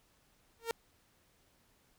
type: tone with exponential growth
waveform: sawtooth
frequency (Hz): 460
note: A#4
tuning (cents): -23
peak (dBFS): -25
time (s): 0.59-0.71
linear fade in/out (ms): 1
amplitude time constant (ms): 25
effects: pink hiss -70 dBFS RMS until 1.98 s